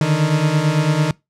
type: beating tone pair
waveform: 40% pulse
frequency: 146.83 / 155.83 Hz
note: D3 / D#3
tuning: 0 / +3 cents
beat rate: 9 Hz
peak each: -18 / -15 dBFS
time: 0.01-1.11 s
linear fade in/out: 2 ms
effects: noise-tail reverb RT60 0.2 s tail -23 dB re dry + low-pass 8000 Hz 12 dB/octave